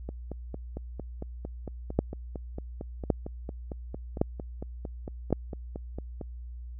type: two click trains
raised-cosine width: 2 ms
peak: -23 / -9 dBFS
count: 28 / 4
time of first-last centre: 0.09-6.212 / 1.99-5.327 s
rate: 4.41 / 0.899 Hz
effects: added 60 Hz sine -38 dBFS peak until 6.79 s